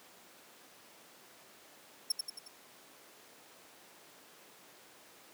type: tone with echo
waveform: 25% pulse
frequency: 5430 Hz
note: F8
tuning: 50 cents flat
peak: -22 dBFS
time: 2.1-2.12 s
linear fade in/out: 5 ms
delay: 90 ms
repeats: 4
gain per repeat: -5 dB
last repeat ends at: 2.48 s
effects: pink hiss -57 dBFS RMS until 5.33 s + high-pass 300 Hz 12 dB/octave